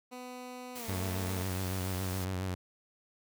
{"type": "tone with pitch glide", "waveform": "15% pulse", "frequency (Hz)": [250, 222.7], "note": ["B3", "A3"], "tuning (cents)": [21, 21], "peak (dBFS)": -36, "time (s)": [0.11, 1.44], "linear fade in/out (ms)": 20, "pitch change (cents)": -200, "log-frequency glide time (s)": [0.77, 0.87]}
{"type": "noise", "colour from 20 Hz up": "white", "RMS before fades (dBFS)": -44, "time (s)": [0.75, 2.25], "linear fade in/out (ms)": 10}
{"type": "tone with vibrato", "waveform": "sawtooth", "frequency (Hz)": 93.1, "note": "F#2", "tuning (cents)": 11, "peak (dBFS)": -29, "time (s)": [0.88, 2.55], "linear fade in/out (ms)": 10, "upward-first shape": "sine", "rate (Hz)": 7.2, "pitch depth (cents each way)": 49}
{"effects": []}